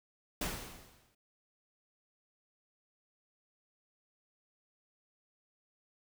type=noise with exponential decay; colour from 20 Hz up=pink; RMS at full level=-34 dBFS; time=0.41-1.15 s; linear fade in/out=5 ms; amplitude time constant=160 ms; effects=none